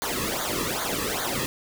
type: noise with flanger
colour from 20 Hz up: pink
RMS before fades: -28 dBFS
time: 0.02-1.46 s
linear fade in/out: 0 ms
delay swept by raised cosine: 0.37 to 1.37 ms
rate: 2.5 Hz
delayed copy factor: -0.85
effects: none